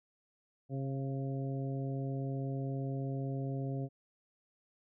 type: harmonic tone with a mistuned harmonic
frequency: 135.2 Hz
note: C#3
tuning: 43 cents flat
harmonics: 1 / 2 / 3 / 4 / 5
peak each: -35 / -41 / -45 / -47 / -49 dBFS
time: 0.69-3.89 s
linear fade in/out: 50 ms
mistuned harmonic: 5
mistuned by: +22 cents
effects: none